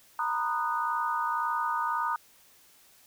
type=chord; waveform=sine; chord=B major seventh; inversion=third; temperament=just; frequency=926 / 987.8 / 1234.7 / 1481.6 Hz; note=A#5 / B5 / D#6 / F#6; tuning=-12 / 0 / -14 / +2 cents; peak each=-31 / -35 / -30 / -36 dBFS; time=0.19-2.16 s; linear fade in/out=2 ms; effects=white hiss -59 dBFS RMS until 3.06 s